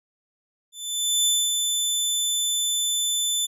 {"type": "tone with ADSR envelope", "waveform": "20% pulse", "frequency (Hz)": 3520, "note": "A7", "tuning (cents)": 0, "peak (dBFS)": -12, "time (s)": [0.72, 3.47], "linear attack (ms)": 540, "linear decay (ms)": 240, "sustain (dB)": -4, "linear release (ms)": 22, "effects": []}